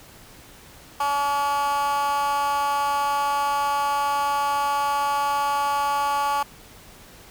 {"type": "tone with high-pass filter", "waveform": "15% pulse", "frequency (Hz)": 284.6, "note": "C#4", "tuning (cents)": 46, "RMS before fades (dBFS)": -23, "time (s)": [1, 6.43], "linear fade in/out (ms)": 5, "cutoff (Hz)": 960, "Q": 6.3, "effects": ["pink hiss -47 dBFS RMS until 7.3 s"]}